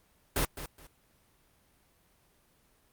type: noise with echo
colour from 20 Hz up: pink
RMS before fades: -28 dBFS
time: 0.36-0.45 s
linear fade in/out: 2 ms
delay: 210 ms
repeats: 2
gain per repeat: -12 dB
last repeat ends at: 0.87 s
effects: pink hiss -67 dBFS RMS until 2.92 s + Opus 32 kbps